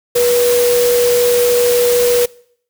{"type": "tone in noise", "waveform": "sine", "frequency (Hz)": 484.8, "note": "B4", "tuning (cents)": -32, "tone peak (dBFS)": -10, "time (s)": [0.15, 2.26], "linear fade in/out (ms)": 10, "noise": "white", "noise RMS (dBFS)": -20, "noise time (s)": [0.15, 2.26], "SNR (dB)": 7, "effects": ["noise-tail reverb RT60 0.6 s tail -23 dB re dry"]}